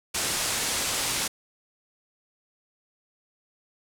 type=low-pass noise; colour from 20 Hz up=white; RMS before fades=-28 dBFS; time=0.14-1.28 s; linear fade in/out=10 ms; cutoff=10000 Hz; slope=24 dB/octave; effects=none